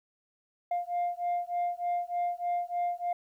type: beating tone pair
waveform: sine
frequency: 701 / 704.3 Hz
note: F5 / F5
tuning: +6 / +14 cents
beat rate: 3.3 Hz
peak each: -30 dBFS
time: 0.71-3.13 s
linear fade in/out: 5 ms
effects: tanh soft clip ceiling -25 dBFS + 11-bit